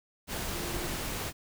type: tone in noise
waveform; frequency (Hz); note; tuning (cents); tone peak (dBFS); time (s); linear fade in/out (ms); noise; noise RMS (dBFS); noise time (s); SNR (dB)
sine; 347.3; F4; -10; -40; 0.52-0.91; 50; pink; -35; 0.27-1.33; -8
effects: none